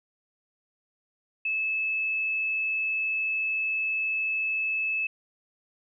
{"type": "tone", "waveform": "sine", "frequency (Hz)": 2607, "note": "E7", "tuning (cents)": -20, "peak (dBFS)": -25, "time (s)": [1.45, 5.07], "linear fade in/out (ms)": 5, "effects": []}